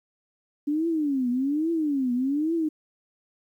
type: tone with vibrato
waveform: sine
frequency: 285.3 Hz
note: C#4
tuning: 50 cents sharp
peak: -22 dBFS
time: 0.67-2.69 s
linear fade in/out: 10 ms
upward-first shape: triangle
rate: 1.2 Hz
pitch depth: 300 cents each way
effects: 10-bit